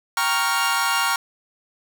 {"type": "chord", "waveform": "sawtooth", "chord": "G half-diminished seventh", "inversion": "none", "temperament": "equal", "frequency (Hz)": [784, 932.3, 1108.7, 1396.9], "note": ["G5", "Bb5", "Db6", "F6"], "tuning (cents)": [0, 0, 0, 0], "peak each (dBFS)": [-25, -21, -21, -19], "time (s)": [0.17, 1.16], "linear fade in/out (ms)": 2, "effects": []}